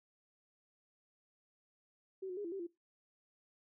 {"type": "tone with pitch steps", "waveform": "sine", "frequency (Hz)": [380.9, 363.2, 411, 338.6, 389.2, 343.1], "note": ["G4", "F#4", "G#4", "E4", "G4", "F4"], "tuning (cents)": [-50, -32, -18, 46, -12, -31], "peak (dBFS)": -39, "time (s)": [2.22, 2.67], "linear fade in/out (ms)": 10, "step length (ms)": 75, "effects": ["noise-tail reverb RT60 0.2 s tail -19 dB re dry"]}